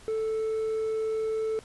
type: tone with hard clipping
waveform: sine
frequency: 440 Hz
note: A4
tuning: in tune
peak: -27 dBFS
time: 0.08-1.59 s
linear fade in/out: 0 ms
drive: 2 dB
effects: pink hiss -52 dBFS RMS until 1.64 s + resampled to 24000 Hz